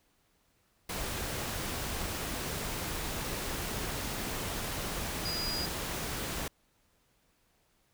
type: tone in noise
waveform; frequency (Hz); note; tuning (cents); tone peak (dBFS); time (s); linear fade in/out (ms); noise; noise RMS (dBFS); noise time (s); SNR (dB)
sine; 4890; D#8; -31; -34; 5.25-5.66; 5; pink; -36; 0.89-6.48; -1
effects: pink hiss -71 dBFS RMS until 7.93 s